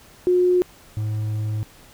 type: tone pair in turn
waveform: sine / triangle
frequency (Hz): 360.5 / 107.42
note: F#4 / A2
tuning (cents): -45 / -41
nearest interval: octave + major sixth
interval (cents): 2096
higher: first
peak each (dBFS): -14 / -20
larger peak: first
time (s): 0.27-0.62 / 0.97-1.63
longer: second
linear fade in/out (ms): 0
effects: pink hiss -49 dBFS RMS until 1.93 s